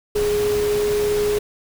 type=tone in noise; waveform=sine; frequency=416.4 Hz; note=G#4; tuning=5 cents sharp; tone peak=-17 dBFS; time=0.15-1.39 s; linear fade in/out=10 ms; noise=pink; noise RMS=-29 dBFS; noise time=0.15-1.39 s; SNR=+9 dB; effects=none

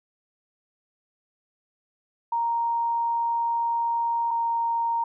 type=tone pair in turn; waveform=sine; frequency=932.3 / 928.3 Hz; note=A#5 / A#5; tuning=0 / -7 cents; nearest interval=unison; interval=7 cents; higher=first; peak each=-22 dBFS; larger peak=neither; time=2.32-4.31 / 4.31-5.04 s; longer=first; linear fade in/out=5 ms; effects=none

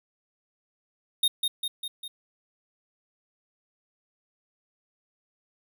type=tone with echo; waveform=square; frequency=3700 Hz; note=A#7; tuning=14 cents flat; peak=-20 dBFS; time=1.23-1.28 s; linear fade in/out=5 ms; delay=200 ms; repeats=4; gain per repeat=-4 dB; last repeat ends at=2.08 s; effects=none

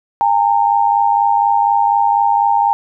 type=tone pair together; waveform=sine; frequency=810 / 914.1 Hz; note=G#5 / A#5; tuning=-43 / -34 cents; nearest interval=major second; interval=209 cents; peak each=-13 dBFS; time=0.21-2.73 s; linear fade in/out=0 ms; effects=none

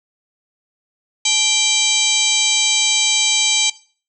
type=harmonic tone with a mistuned harmonic; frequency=784 Hz; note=G5; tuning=in tune; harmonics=1 / 3 / 4 / 5 / 6 / 7 / 8 / 9 / 10; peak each=-31 / -22 / -20 / -21 / -26 / -31 / -20 / -26 / -22 dBFS; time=1.25-3.7 s; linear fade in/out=5 ms; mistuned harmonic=1; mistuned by=+150 cents; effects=noise-tail reverb RT60 0.4 s tail -18 dB re dry

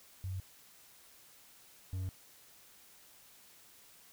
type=tone pair in turn; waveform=sine / triangle; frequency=94 / 93.19 Hz; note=F#2 / F#2; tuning=+28 / +13 cents; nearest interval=unison; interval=15 cents; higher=first; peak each=-36 / -33 dBFS; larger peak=second; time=0.24-0.4 / 1.93-2.09 s; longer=neither; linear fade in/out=0 ms; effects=white hiss -60 dBFS RMS until 4.12 s

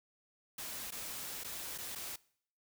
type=noise with dropouts; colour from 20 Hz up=white; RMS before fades=-43 dBFS; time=0.58-2.16 s; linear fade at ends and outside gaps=5 ms; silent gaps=0.908-0.92 / 1.437-1.444 / 1.779-1.784 / 1.952-1.956 s; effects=noise-tail reverb RT60 0.6 s tail -22 dB re dry

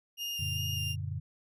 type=tone with vibrato; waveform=35% pulse; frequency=2815 Hz; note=F7; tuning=13 cents sharp; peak=-32 dBFS; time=0.17-0.96 s; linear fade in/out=50 ms; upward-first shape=square; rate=2.5 Hz; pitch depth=10 cents each way
type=chord; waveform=sine; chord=Gb augmented; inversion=none; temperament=just; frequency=92.5 / 115.62 / 144.53 Hz; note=Gb2 / Bb2 / D3; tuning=0 / -14 / -27 cents; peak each=-36 / -39 / -38 dBFS; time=0.39-1.2 s; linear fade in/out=10 ms
effects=none

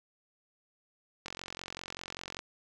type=click train; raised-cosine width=0.2 ms; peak=-22 dBFS; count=52; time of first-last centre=1.26-2.391 s; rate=45.1 Hz; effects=none

